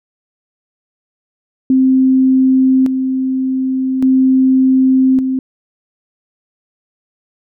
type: tone with tremolo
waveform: sine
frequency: 261.6 Hz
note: C4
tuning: in tune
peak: -7 dBFS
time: 1.7-5.39 s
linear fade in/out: 2 ms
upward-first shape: square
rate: 0.43 Hz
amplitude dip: 50%
effects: none